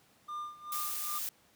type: tone with tremolo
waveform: triangle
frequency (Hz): 1200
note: D6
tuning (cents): +37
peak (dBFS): -34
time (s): 0.28-1.19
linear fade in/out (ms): 10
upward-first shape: sine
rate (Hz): 2.5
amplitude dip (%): 85
type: noise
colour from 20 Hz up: blue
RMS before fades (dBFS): -37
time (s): 0.72-1.29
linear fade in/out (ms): 2
effects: pink hiss -65 dBFS RMS until 1.55 s + high-pass 100 Hz 12 dB/octave